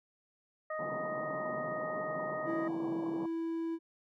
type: harmonic tone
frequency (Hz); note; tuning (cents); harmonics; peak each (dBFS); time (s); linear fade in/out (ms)
622.3; D#5; 0; 1 / 2 / 3; -37 / -40 / -44; 0.7-2.68; 5
type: band-pass noise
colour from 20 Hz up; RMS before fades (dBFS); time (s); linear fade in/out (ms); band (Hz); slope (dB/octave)
pink; -43; 0.79-3.26; 2; 130 to 1100; 96
type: tone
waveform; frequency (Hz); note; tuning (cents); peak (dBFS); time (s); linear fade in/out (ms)
triangle; 329.6; E4; 0; -31; 2.45-3.79; 50
effects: none